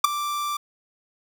45% pulse tone with ADSR envelope, 1174.7 Hz, D6, in tune, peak -9 dBFS, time 0.04-0.57 s, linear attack 6 ms, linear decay 9 ms, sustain -16 dB, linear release 6 ms, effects none

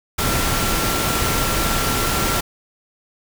sine tone in noise, 1361 Hz, F6, 45 cents flat, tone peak -27 dBFS, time 0.18-2.41 s, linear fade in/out 10 ms, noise pink, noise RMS -20 dBFS, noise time 0.18-2.41 s, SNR -10 dB, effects none

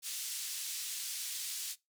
white band-pass noise, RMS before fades -40 dBFS, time 0.02-1.76 s, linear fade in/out 50 ms, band 3300 to 10000 Hz, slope 12 dB/octave, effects noise-tail reverb RT60 0.2 s tail -21 dB re dry

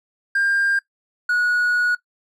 triangle tone pair in turn, 1600 / 1458.3 Hz, G6 / F#6, +35 / -26 cents, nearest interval major second, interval 161 cents, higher first, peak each -14 dBFS, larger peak neither, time 0.35-0.79 / 1.29-1.95 s, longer second, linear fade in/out 5 ms, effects noise-tail reverb RT60 0.1 s tail -19 dB re dry + tanh soft clip ceiling -10 dBFS

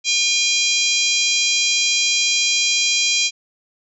harmonic tone, 806 Hz, G5, 48 cents sharp, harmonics 3 / 4 / 5 / 6 / 7 / 8 / 9, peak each -21 / -22 / -23 / -24 / -24 / -25 / -26 dBFS, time 0.04-3.31 s, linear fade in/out 50 ms, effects none

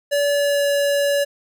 square tone with pitch glide, 574 to 569 Hz, D5 to C#5, -40 to +45 cents, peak -17 dBFS, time 0.11-1.25 s, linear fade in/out 20 ms, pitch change -15 cents, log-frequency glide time 0.31-0.69 s, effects none

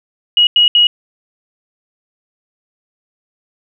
sine tone bursts at uneven times, 2900 Hz, F#7, 35 cents flat, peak -6 dBFS, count 3, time 0.37-0.47 / 0.56-0.68 / 0.75-0.87 s, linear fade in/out 2 ms, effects none

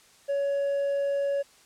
sine tone with hard clipping, 561 Hz, C#5, 21 cents sharp, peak -25 dBFS, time 0.28-1.43 s, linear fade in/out 20 ms, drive 2 dB, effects white hiss -57 dBFS RMS until 1.65 s + low-pass 9000 Hz 12 dB/octave

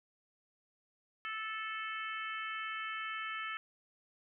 harmonic tone, 438.1 Hz, A4, 7 cents flat, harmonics 3 / 4 / 5 / 6 / 7, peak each -41 / -43 / -45 / -47 / -48 dBFS, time 1.25-3.57 s, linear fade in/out 0 ms, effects none

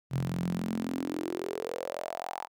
sawtooth tone with high-pass filter sweep, 43.66 Hz, F1, in tune, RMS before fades -34 dBFS, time 0.1-2.48 s, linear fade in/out 50 ms, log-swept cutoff 130 to 880 Hz, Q 6.2, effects none

